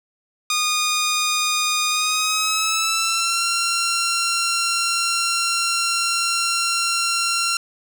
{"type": "tone with pitch glide", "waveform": "10% pulse", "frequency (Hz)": [1228, 1370.4], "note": ["D#6", "F6"], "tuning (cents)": [-23, -33], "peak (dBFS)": -10, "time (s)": [0.5, 7.57], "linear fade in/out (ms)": 2, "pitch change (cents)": 190, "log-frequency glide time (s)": [1.89, 3.45], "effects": []}